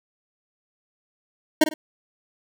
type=tone with echo; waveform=25% pulse; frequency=311.1 Hz; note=D#4; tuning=in tune; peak=-8 dBFS; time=1.61-1.64 s; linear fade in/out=5 ms; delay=50 ms; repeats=2; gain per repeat=-11 dB; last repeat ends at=1.74 s; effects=none